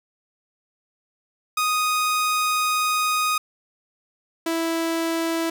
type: tone pair in turn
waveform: sawtooth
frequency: 1244.5 / 329.6 Hz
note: D#6 / E4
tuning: 0 / 0 cents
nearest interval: octave + major seventh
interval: 2300 cents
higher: first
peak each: -16 / -18 dBFS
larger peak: first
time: 1.57-3.38 / 4.46-5.5 s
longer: first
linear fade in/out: 5 ms
effects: none